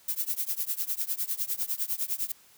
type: noise with tremolo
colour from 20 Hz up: violet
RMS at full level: -27 dBFS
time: 0.08-2.32 s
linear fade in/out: 5 ms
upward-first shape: triangle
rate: 9.9 Hz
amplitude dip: 100%
effects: white hiss -58 dBFS RMS until 2.57 s + high-pass 60 Hz 12 dB/octave